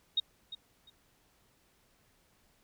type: tone with echo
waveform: sine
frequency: 3729 Hz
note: A#7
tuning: in tune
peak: -25 dBFS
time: 0.17-0.2 s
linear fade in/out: 5 ms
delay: 350 ms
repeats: 2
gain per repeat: -14 dB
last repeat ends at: 0.9 s
effects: pink hiss -69 dBFS RMS until 2.63 s